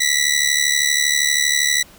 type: ring-modulated tone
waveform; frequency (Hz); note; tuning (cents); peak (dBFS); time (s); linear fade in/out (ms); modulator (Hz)
15% pulse; 1966; B6; -8; -6; 0-1.83; 10; 36.3
effects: pink hiss -46 dBFS RMS until 1.98 s